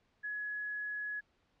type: tone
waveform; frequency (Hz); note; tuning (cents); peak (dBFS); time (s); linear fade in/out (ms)
sine; 1687; G#6; +27; -36; 0.23-1.21; 20
effects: pink hiss -74 dBFS RMS until 1.6 s + low-pass 4000 Hz 12 dB/octave